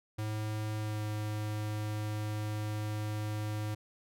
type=tone with pitch glide; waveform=square; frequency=107.5 to 106.33 Hz; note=A2 to G#2; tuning=-40 to +41 cents; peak=-34 dBFS; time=0.18-3.75 s; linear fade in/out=10 ms; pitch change=-19 cents; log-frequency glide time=0.78-1.02 s; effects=none